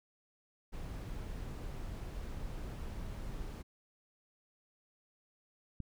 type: noise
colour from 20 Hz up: brown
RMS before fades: -42 dBFS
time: 0.72-3.63 s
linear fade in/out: 20 ms
type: click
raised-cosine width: 5 ms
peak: -29 dBFS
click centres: 5.803 s
effects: none